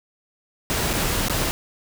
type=noise with dropouts; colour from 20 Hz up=pink; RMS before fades=-23 dBFS; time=0.7-1.51 s; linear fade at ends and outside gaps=0 ms; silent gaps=0.931-0.936 / 1.284-1.297 s; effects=none